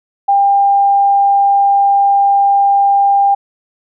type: tone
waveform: sine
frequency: 798 Hz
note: G5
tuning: 31 cents sharp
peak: -7 dBFS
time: 0.28-3.35 s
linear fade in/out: 10 ms
effects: none